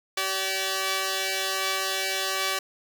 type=tone pair together; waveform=5% pulse; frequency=383.3 / 575.6 Hz; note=G4 / D5; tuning=-39 / -35 cents; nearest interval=perfect fifth; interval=704 cents; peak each=-17 dBFS; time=0.17-2.59 s; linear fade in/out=5 ms; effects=none